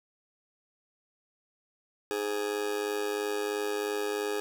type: tone with amplitude modulation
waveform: 40% pulse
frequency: 415.3 Hz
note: G#4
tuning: in tune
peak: -25 dBFS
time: 2.11-4.4 s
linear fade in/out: 0 ms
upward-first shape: sine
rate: 103 Hz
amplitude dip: 80%
effects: none